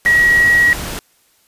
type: tone in noise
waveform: sine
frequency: 1910 Hz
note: A#6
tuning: 42 cents sharp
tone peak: -8 dBFS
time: 0.06-0.73 s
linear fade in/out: 0 ms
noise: pink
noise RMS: -25 dBFS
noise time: 0.05-0.99 s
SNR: +14 dB
effects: white hiss -56 dBFS RMS until 1.47 s + resampled to 32000 Hz